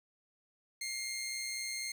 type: tone with amplitude modulation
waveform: 15% pulse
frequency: 2122 Hz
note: C7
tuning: 24 cents sharp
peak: -29 dBFS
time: 0.81-1.92 s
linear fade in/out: 5 ms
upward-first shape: sine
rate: 124 Hz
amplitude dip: 35%
effects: 10-bit